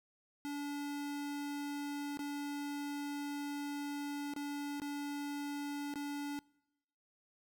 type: tone with dropouts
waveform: square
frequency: 287.8 Hz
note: D4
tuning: 35 cents flat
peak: -39 dBFS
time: 0.45-6.39 s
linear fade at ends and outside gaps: 0 ms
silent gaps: 2.172-2.192 / 4.337-4.363 / 4.8-4.818 / 5.939-5.957 s
effects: noise-tail reverb RT60 0.9 s tail -25 dB re dry